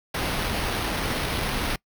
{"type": "noise with sample-and-hold", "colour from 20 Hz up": "pink", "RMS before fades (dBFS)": -27, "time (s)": [0.14, 1.76], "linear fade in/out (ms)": 5, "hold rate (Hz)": 7350, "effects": ["noise-tail reverb RT60 0.1 s tail -24 dB re dry"]}